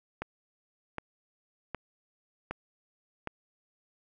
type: click train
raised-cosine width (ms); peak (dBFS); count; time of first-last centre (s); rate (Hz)
0.5; -19; 5; 0.22-3.273; 1.31
effects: none